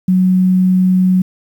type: tone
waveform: sine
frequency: 185 Hz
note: F#3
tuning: in tune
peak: -8 dBFS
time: 0.08-1.22 s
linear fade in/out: 5 ms
effects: 7-bit